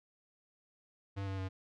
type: tone with pitch steps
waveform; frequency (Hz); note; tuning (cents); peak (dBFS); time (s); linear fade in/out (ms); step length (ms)
square; 98.4 / 96.54 / 94.72; G2 / G2 / F#2; +7 / -26 / +41; -37; 1.16-1.49; 20; 110
effects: low-pass 4000 Hz 12 dB/octave